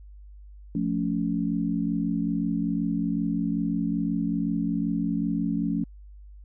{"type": "chord", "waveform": "sine", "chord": "F augmented", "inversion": "none", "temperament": "equal with one note detuned", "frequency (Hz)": [174.61, 220, 282.4], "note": ["F3", "A3", "C#4"], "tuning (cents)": [0, 0, 32], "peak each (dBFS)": -28, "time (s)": [0.75, 5.84], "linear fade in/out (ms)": 2, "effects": ["added 50 Hz sine -43 dBFS peak until 6.44 s"]}